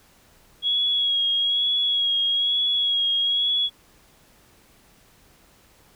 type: tone with vibrato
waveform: sine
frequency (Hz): 3322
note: G#7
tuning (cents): 0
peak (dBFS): -19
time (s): 0.62-3.7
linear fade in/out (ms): 50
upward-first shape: sine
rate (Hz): 1.1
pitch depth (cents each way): 29
effects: pink hiss -56 dBFS RMS until 5.95 s